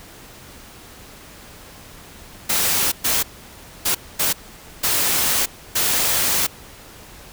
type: noise bursts at uneven times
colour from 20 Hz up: white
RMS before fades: -19 dBFS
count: 6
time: 2.49-2.92 / 3.04-3.23 / 3.85-3.95 / 4.19-4.33 / 4.83-5.46 / 5.75-6.47 s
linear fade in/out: 10 ms
effects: pink hiss -42 dBFS RMS until 7.32 s